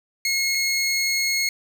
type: tone pair in turn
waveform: 20% pulse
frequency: 2166 / 2166 Hz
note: C#7 / C#7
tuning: -41 / -41 cents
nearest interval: unison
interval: 0 cents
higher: neither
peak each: -15 dBFS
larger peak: neither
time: 0.25-0.55 / 0.55-1.49 s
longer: second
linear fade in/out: 2 ms
effects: none